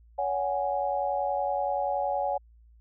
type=chord; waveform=sine; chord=C# suspended fourth; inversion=none; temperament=equal with one note detuned; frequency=564.4 / 740 / 830.6 Hz; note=C#5 / F#5 / G#5; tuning=+31 / 0 / 0 cents; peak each=-30 dBFS; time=0.18-2.38 s; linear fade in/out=10 ms; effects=added 57 Hz sine -53 dBFS peak until 2.8 s